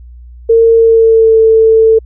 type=tone with pitch glide; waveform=sine; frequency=456.2 to 445.3 Hz; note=A#4 to A4; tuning=-37 to +21 cents; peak=-3 dBFS; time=0.49-1.99 s; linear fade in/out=10 ms; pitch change=-42 cents; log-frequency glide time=0.73-1.37 s; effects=added 60 Hz sine -30 dBFS peak until 2.05 s